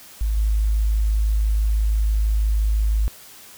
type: tone with level steps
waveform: sine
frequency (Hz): 53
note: G#1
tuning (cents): +36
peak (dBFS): -18 / -16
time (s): 0.21-3.08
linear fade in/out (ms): 0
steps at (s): 0.37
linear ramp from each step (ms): 2
effects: white hiss -44 dBFS RMS until 3.57 s